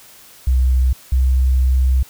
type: tone pair in turn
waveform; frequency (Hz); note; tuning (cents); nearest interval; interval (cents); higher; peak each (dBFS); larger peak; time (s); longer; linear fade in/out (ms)
sine; 63.8 / 64.58; C2 / C2; -43 / -22; unison; 21; second; -11; neither; 0.47-0.93 / 1.12-2.03; second; 5
effects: white hiss -44 dBFS RMS until 2.09 s